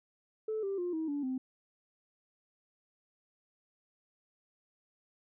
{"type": "tone with pitch steps", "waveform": "sine", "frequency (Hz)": [435.7, 392.7, 353.9, 319, 287.5, 259.1], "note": ["A4", "G4", "F4", "D#4", "D4", "C4"], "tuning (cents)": [-17, 3, 23, 43, -37, -17], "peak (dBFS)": -31, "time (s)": [0.48, 1.38], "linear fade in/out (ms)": 5, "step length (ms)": 150, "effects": ["tanh soft clip ceiling -28 dBFS"]}